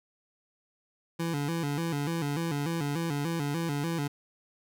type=tone with vibrato; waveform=25% pulse; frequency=154.9 Hz; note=D#3; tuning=7 cents flat; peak=-25 dBFS; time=1.19-4.08 s; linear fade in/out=10 ms; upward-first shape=square; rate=3.4 Hz; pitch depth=130 cents each way; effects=none